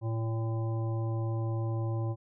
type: harmonic tone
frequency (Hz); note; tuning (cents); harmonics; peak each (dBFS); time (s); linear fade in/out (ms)
112.9; A2; +45; 1 / 3 / 5 / 7 / 9; -29 / -39 / -43 / -46 / -48; 0.01-2.16; 50
effects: none